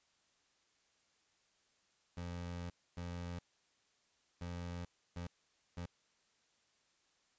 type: tone bursts at uneven times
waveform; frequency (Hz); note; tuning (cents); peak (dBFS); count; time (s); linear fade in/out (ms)
25% pulse; 87.31; F2; 0; -38; 5; 2.17-2.7 / 2.97-3.39 / 4.41-4.85 / 5.16-5.27 / 5.77-5.86; 5
effects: white hiss -75 dBFS RMS until 7.38 s + resampled to 16000 Hz